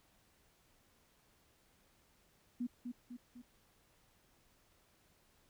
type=tone with echo; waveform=sine; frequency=243.8 Hz; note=B3; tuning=22 cents flat; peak=-35 dBFS; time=2.6-2.67 s; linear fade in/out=10 ms; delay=250 ms; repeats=3; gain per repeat=-5 dB; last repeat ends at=3.42 s; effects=pink hiss -71 dBFS RMS until 5.49 s